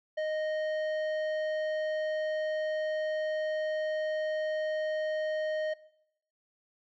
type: tone with tanh clipping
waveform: sine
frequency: 620 Hz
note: D#5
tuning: 6 cents flat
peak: -31 dBFS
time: 0.17-5.74 s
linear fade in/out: 10 ms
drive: 11 dB
effects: noise-tail reverb RT60 0.8 s tail -21 dB re dry